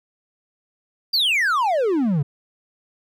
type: exponential sweep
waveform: triangle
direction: down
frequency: 4849 to 132 Hz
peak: -15 dBFS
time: 1.13-2.23 s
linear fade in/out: 10 ms
effects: none

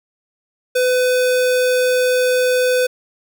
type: tone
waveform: square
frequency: 503 Hz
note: B4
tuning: 32 cents sharp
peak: -14 dBFS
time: 0.75-2.87 s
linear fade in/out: 10 ms
effects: none

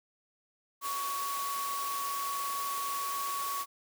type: tone in noise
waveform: sine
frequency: 1120 Hz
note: C#6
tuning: 18 cents sharp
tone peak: -33 dBFS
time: 0.81-3.66 s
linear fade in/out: 50 ms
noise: white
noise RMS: -39 dBFS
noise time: 0.81-3.66 s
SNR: +3 dB
effects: high-pass 300 Hz 12 dB/octave

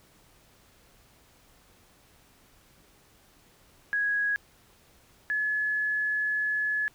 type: tone pair in turn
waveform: sine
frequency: 1661.2 / 1706.9 Hz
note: G#6 / G#6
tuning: 0 / +47 cents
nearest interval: unison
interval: 47 cents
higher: second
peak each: -24 / -25 dBFS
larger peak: first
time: 3.93-4.36 / 5.3-6.88 s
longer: second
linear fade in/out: 0 ms
effects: pink hiss -60 dBFS RMS until 6.94 s

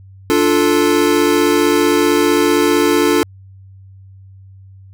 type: chord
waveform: square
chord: D minor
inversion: none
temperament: equal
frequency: 293.7 / 349.2 / 440 Hz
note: D4 / F4 / A4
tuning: 0 / 0 / 0 cents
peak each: -16 dBFS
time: 0.3-3.23 s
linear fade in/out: 0 ms
effects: added 96 Hz sine -37 dBFS peak until 4.93 s

